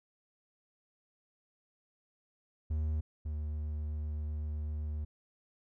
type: tone pair in turn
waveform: triangle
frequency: 77.2 / 75.65 Hz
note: D#2 / D#2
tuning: -13 / -48 cents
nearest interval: unison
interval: 35 cents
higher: first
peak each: -28 / -32 dBFS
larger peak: first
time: 2.7-3.01 / 3.25-5.05 s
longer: second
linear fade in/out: 10 ms
effects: none